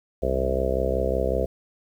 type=harmonic tone with a mistuned harmonic; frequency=65.41 Hz; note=C2; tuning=in tune; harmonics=1 / 2 / 3 / 4 / 5 / 6 / 7 / 8 / 9 / 10; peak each=-27 / -37 / -34 / -36 / -37 / -30 / -29 / -27 / -33 / -30 dBFS; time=0.22-1.46 s; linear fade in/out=10 ms; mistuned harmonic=2; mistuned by=+26 cents; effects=9-bit